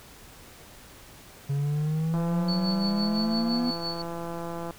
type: exponential sweep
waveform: triangle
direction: up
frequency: 138.59 to 246.9 Hz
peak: -22 dBFS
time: 1.49-3.71 s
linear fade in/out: 10 ms
type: click train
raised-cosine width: 1 ms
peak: -22 dBFS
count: 435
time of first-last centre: 2.14-4.708 s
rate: 169 Hz
type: tone with tremolo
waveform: sine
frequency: 4449 Hz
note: C#8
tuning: 5 cents sharp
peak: -29 dBFS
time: 2.48-4.02 s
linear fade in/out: 5 ms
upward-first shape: sine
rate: 5.9 Hz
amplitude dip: 80%
effects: pink hiss -49 dBFS RMS until 4.78 s